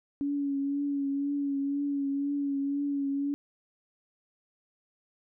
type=tone with vibrato; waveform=sine; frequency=281.3 Hz; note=C#4; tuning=26 cents sharp; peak=-27 dBFS; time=0.21-3.34 s; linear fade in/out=0 ms; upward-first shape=triangle; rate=2 Hz; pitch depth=33 cents each way; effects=none